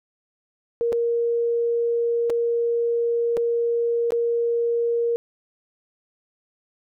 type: tone with dropouts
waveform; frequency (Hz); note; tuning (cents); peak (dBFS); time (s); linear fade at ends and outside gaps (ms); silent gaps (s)
sine; 469; A#4; +11; -19; 0.81-5.16; 0; 0.922-0.928 / 2.298-2.302 / 3.369-3.374 / 4.106-4.121
effects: none